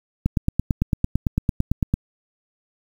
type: click train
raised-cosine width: 5 ms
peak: -6 dBFS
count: 16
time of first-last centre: 0.26-1.94 s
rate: 8.93 Hz
effects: 7-bit